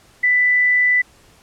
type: tone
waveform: sine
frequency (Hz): 1987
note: B6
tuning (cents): +10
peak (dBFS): -12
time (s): 0.23-1.02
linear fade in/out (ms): 10
effects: pink hiss -51 dBFS RMS until 1.42 s + low-pass 11000 Hz 12 dB/octave